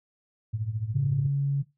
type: tone with tremolo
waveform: sine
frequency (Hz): 109.2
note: A2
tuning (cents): -13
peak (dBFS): -24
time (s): 0.53-1.27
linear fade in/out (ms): 10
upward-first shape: triangle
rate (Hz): 14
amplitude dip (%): 85
type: tone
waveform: sine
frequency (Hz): 140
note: C#3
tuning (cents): +18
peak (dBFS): -22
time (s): 0.94-1.63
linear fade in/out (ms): 20
effects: noise-tail reverb RT60 0.2 s tail -17 dB re dry + tanh soft clip ceiling -13 dBFS